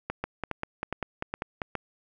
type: two click trains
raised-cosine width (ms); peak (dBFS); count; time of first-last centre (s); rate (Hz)
0.5; -15 / -15; 8 / 5; 0.24-1.618 / 0.1-1.753; 5.08 / 2.42
effects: none